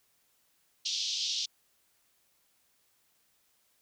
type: band-pass noise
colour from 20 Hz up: white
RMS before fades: -33 dBFS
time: 0.85-1.46 s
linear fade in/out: 10 ms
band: 3000 to 5800 Hz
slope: 48 dB/octave
effects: white hiss -71 dBFS RMS until 3.81 s